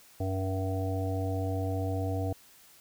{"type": "harmonic tone", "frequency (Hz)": 95.1, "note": "F#2", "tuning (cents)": 48, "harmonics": [1, 3, 5, 7, 8], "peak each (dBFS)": [-30, -36, -38, -38, -42], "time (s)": [0.2, 2.33], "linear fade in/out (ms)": 5, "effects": ["white hiss -57 dBFS RMS until 2.8 s"]}